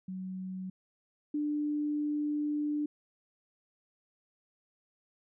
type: tone pair in turn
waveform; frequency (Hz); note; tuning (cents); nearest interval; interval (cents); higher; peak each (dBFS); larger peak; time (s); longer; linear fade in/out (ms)
sine; 186.9 / 296.7; F#3 / D4; +18 / +18; minor sixth; 800; second; -36 / -29; second; 0.08-0.7 / 1.34-2.86; second; 5
effects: none